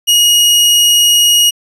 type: tone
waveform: sawtooth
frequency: 2884 Hz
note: F#7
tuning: 45 cents flat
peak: -3 dBFS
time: 0.07-1.51 s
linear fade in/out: 20 ms
effects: resampled to 32000 Hz